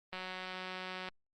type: click train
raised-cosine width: 0.3 ms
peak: -26 dBFS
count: 178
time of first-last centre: 0.13-1.087 s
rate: 185 Hz
effects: Opus 24 kbps